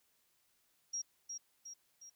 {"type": "tone with echo", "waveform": "sine", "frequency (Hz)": 5640, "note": "F8", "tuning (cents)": 16, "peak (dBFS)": -36, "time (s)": [0.93, 1.02], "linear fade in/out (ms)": 10, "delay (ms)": 360, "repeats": 3, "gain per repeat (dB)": -5, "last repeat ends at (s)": 2.1, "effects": ["white hiss -75 dBFS RMS until 2.15 s"]}